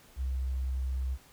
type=tone; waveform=sine; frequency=65 Hz; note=C2; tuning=11 cents flat; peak=-29 dBFS; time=0.16-1.18 s; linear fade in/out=50 ms; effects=pink hiss -58 dBFS RMS until 1.32 s